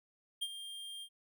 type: tone with ADSR envelope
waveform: square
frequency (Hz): 3200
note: G7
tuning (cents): +35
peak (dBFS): -33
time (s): 0.41-1.09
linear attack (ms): 16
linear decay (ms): 47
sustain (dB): -11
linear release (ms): 66
effects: none